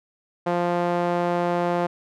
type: tone with band-pass filter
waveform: sawtooth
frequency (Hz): 174.61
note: F3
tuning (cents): 0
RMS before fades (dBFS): -23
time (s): 0.46-1.87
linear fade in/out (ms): 10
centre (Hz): 670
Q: 1.2
effects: none